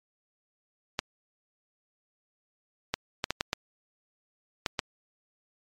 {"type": "clicks", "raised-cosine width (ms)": 0.2, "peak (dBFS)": -9, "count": 8, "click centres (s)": [0.991, 2.94, 3.241, 3.306, 3.409, 3.531, 4.662, 4.792], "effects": ["MP3 64 kbps"]}